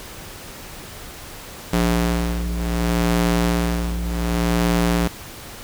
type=ring-modulated tone; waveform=sawtooth; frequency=116.54 Hz; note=A#2; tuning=in tune; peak=-11 dBFS; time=1.73-5.08 s; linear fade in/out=5 ms; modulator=58.6 Hz; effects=pink hiss -37 dBFS RMS until 5.63 s

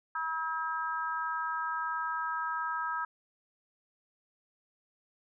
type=harmonic tone; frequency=321.5 Hz; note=E4; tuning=43 cents flat; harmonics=3 / 4 / 5; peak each=-36 / -34 / -37 dBFS; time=0.15-3.05 s; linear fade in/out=5 ms; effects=none

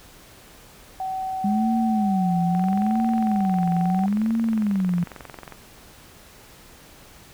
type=tone; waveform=sine; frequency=758 Hz; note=F#5; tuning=42 cents sharp; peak=-25 dBFS; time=1-4.06 s; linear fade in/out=2 ms
type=tone with vibrato; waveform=sine; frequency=198.6 Hz; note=G3; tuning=23 cents sharp; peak=-19 dBFS; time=1.44-5.04 s; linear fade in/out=5 ms; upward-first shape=sine; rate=0.76 Hz; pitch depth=240 cents each way
type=click train; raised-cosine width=0.5 ms; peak=-22 dBFS; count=67; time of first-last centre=2.55-5.523 s; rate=22.2 Hz
effects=pink hiss -48 dBFS RMS until 7.33 s

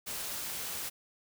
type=noise; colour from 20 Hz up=white; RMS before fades=-38 dBFS; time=0.06-0.9 s; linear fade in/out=20 ms; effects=none

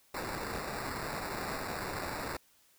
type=noise with sample-and-hold; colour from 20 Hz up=violet; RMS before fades=-38 dBFS; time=0.14-2.37 s; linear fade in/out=5 ms; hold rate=3150 Hz; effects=white hiss -66 dBFS RMS until 2.78 s

